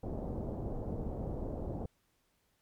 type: low-pass noise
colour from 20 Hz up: pink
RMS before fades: -38 dBFS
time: 0.03-1.86 s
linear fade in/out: 5 ms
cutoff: 670 Hz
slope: 24 dB/octave
effects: pink hiss -75 dBFS RMS until 2.61 s + MP3 96 kbps